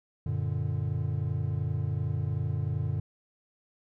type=chord; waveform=triangle; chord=Gb augmented; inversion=none; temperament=equal with one note detuned; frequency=93.79 / 116.54 / 146.83 Hz; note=Gb2 / Bb2 / D3; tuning=+24 / 0 / 0 cents; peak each=-30 dBFS; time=0.26-3 s; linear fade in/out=5 ms; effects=none